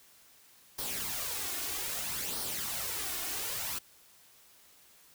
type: noise with flanger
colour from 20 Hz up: white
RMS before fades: -36 dBFS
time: 0.78-3.79 s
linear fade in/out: 10 ms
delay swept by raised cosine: 0.2 to 2.8 ms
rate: 0.62 Hz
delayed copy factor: +0.55
effects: white hiss -60 dBFS RMS until 5.14 s